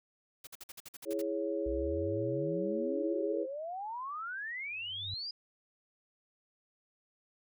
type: noise bursts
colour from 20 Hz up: white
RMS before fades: -47 dBFS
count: 10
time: 0.44-1.218 s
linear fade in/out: 5 ms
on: 31 ms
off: 52 ms
type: chord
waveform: sine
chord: C# minor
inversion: first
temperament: equal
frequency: 329.6 / 415.3 / 554.4 Hz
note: E4 / G#4 / C#5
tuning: 0 / 0 / 0 cents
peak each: -36 dBFS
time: 1.05-3.47 s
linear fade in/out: 50 ms
type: exponential sweep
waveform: sine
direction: up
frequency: 57.5 to 4987 Hz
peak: -37 dBFS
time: 1.66-5.31 s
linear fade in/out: 5 ms
type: tone with exponential growth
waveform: sine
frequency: 98 Hz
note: G2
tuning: in tune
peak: -38 dBFS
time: 4.63-5.14 s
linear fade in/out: 0 ms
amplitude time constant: 110 ms
effects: none